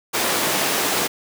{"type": "high-pass noise", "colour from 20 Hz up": "pink", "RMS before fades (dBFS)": -21, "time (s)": [0.13, 1.08], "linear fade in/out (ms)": 20, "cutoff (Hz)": 310, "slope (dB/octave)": 12, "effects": []}